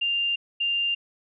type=tone pair in turn; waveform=sine; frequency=2794 / 2794 Hz; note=F7 / F7; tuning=0 / 0 cents; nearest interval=unison; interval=0 cents; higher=neither; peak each=-22 dBFS; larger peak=neither; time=0.01-0.36 / 0.6-0.95 s; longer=neither; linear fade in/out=10 ms; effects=none